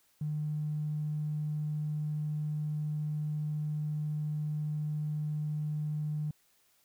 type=tone; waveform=triangle; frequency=151.2 Hz; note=D#3; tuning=49 cents flat; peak=-27 dBFS; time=0.21-6.31 s; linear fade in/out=5 ms; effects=tanh soft clip ceiling -29 dBFS + white hiss -69 dBFS RMS until 6.84 s